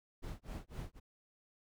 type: noise with tremolo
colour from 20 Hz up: brown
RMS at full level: -42 dBFS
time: 0.22-1 s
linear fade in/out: 20 ms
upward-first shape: sine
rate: 3.9 Hz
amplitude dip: 100%
effects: none